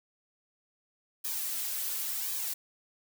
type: noise with flanger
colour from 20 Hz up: blue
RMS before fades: -34 dBFS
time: 1.24-2.54 s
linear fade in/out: 10 ms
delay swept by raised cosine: 1.4 to 4.3 ms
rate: 0.93 Hz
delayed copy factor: -0.95
effects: none